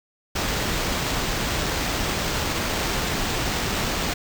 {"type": "noise with sample-and-hold", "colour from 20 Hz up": "pink", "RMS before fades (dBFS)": -25, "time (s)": [0.35, 4.14], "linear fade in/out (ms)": 10, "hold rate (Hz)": 11025, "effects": []}